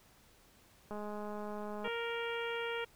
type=click train; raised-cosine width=1 ms; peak=-30 dBFS; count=203; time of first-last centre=0.91-1.877 s; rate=209 Hz
type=harmonic tone; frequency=466.2 Hz; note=A#4; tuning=in tune; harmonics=1 / 2 / 3 / 4 / 5 / 6 / 7; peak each=-38 / -44 / -43 / -46 / -45 / -47 / -49 dBFS; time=1.84-2.85 s; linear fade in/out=10 ms
effects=pink hiss -64 dBFS RMS until 2.95 s